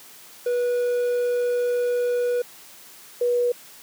triangle / sine tone pair in turn, 487.4 / 485.6 Hz, B4 / B4, -23 / -29 cents, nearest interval unison, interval 6 cents, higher first, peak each -18 dBFS, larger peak neither, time 0.46-2.42 / 3.21-3.52 s, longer first, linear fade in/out 5 ms, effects white hiss -46 dBFS RMS until 3.82 s + high-pass 150 Hz 12 dB/octave

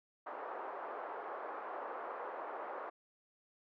white band-pass noise, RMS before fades -44 dBFS, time 0.26-2.9 s, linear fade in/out 10 ms, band 410 to 1200 Hz, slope 24 dB/octave, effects none

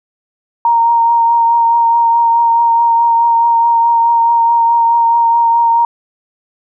sine tone with vibrato, 930 Hz, A#5, 4 cents flat, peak -7 dBFS, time 0.65-5.85 s, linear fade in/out 2 ms, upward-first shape triangle, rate 4.7 Hz, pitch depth 19 cents each way, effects none

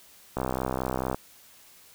click train, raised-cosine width 1 ms, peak -14 dBFS, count 51, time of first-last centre 0.37-1.145 s, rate 64.5 Hz, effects white hiss -54 dBFS RMS until 1.94 s

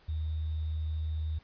sine tone with sample-and-hold, 78.4 Hz, D#2, 14 cents sharp, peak -30 dBFS, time 0.08-1.39 s, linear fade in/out 10 ms, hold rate 3675 Hz, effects pink hiss -62 dBFS RMS until 1.43 s + resampled to 11025 Hz

